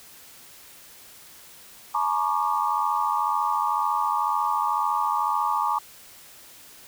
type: tone cluster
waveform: sine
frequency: 855 / 949 / 1109 / 1191 Hz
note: A5 / A#5 / C#6 / D6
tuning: -50 / +31 / 0 / +24 cents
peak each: -27 dBFS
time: 1.94-5.79 s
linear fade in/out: 10 ms
effects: white hiss -48 dBFS RMS until 6.87 s